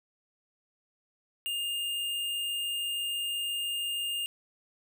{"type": "tone", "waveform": "square", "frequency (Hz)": 2821, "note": "F7", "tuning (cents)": 17, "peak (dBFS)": -31, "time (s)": [1.46, 4.26], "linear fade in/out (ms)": 0, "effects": []}